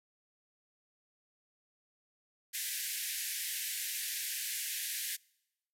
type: band-pass noise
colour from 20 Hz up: white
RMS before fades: -38 dBFS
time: 2.53-5.17 s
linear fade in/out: 20 ms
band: 1600 to 15000 Hz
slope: 96 dB/octave
effects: noise-tail reverb RT60 0.9 s tail -26 dB re dry